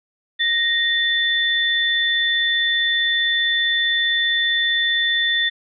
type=tone pair together; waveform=sine; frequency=1864.7 / 3520 Hz; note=A#6 / A7; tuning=0 / 0 cents; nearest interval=major seventh; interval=1100 cents; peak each=-19 dBFS; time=0.39-5.5 s; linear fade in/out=20 ms; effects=none